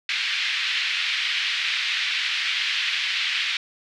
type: band-pass noise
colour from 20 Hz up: pink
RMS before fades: -25 dBFS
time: 0.09-3.57 s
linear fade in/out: 2 ms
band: 2000 to 3900 Hz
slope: 24 dB/octave
effects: none